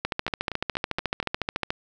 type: two click trains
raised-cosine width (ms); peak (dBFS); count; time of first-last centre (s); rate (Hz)
0.3; -15 / -9; 5 / 24; 0.28-1.228 / 0.05-1.705; 4.22 / 13.9
effects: none